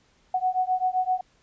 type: beating tone pair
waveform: sine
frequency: 737 / 744.7 Hz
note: F#5 / F#5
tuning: -7 / +11 cents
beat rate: 7.7 Hz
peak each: -25 dBFS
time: 0.34-1.21 s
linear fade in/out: 5 ms
effects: pink hiss -63 dBFS RMS until 1.42 s + resampled to 16000 Hz